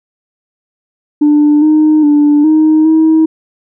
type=tone with pitch steps; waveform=sine; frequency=296.5 / 307.9 / 293.9 / 311.7 / 318.1 Hz; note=D4 / D#4 / D4 / D#4 / D#4; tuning=+17 / -18 / +1 / +3 / +38 cents; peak=-3 dBFS; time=1.21-3.26 s; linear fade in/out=10 ms; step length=410 ms; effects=tanh soft clip ceiling -2 dBFS